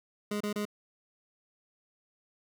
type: tone bursts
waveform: 25% pulse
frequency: 207.7 Hz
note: G#3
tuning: in tune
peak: -27 dBFS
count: 3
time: 0.31-0.653 s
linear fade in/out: 5 ms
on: 95 ms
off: 29 ms
effects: none